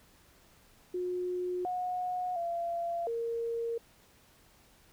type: tone with pitch steps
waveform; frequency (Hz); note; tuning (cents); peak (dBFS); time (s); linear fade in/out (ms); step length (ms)
sine; 360.6 / 727 / 684 / 463.5; F#4 / F#5 / F5 / A#4; -45 / -31 / -36 / -10; -31; 0.94-3.78; 5; 710
effects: pink hiss -62 dBFS RMS until 4.92 s